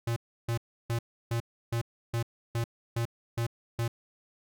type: tone bursts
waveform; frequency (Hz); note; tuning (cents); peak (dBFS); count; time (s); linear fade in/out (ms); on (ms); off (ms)
square; 116.7; A#2; +2; -28; 10; 0.07-3.88; 5; 93; 320
effects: none